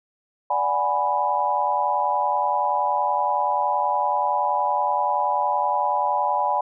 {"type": "chord", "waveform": "sine", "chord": "G# half-diminished seventh", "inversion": "second", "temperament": "equal", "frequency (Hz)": [587.3, 740, 830.6, 987.8], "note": ["D5", "F#5", "G#5", "B5"], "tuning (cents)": [0, 0, 0, 0], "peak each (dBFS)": [-28, -27, -23, -23], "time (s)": [0.5, 6.61], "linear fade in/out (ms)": 5, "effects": []}